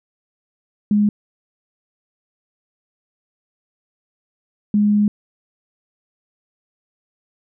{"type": "tone bursts at uneven times", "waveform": "sine", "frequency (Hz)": 207.7, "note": "G#3", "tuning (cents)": 0, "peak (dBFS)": -12, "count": 2, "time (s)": [[0.91, 1.09], [4.74, 5.08]], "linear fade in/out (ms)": 2, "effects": []}